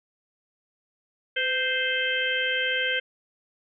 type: harmonic tone with a mistuned harmonic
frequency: 522 Hz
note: C5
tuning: 4 cents flat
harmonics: 1 / 3 / 4 / 5 / 6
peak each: -32 / -27 / -30 / -32 / -29 dBFS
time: 1.36-3 s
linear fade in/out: 10 ms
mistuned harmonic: 1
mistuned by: -43 cents
effects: none